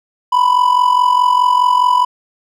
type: tone with amplitude modulation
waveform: triangle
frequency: 992 Hz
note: B5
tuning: 7 cents sharp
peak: -4 dBFS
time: 0.32-2.05 s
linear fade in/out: 10 ms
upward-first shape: sine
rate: 44.8 Hz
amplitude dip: 70%
effects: none